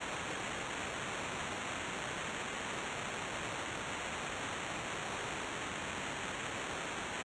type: noise with sample-and-hold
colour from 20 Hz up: blue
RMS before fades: -40 dBFS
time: 0-7.23 s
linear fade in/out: 20 ms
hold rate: 4900 Hz
effects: high-pass 60 Hz 12 dB/octave + resampled to 22050 Hz